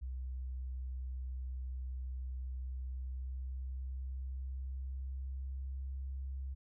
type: tone with pitch glide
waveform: sine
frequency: 63.9 to 66.61 Hz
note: C2 to C2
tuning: -40 to +32 cents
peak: -38 dBFS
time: 0.01-6.55 s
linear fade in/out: 20 ms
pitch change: +72 cents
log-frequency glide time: 2.52-5.91 s
effects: none